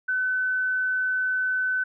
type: tone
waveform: sine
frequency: 1512 Hz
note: F#6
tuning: 37 cents sharp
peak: -22 dBFS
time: 0.08-1.84 s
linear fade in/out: 10 ms
effects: none